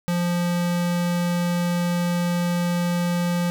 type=tone; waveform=square; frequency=174.61 Hz; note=F3; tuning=in tune; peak=-21 dBFS; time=0.08-3.5 s; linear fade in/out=0 ms; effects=10-bit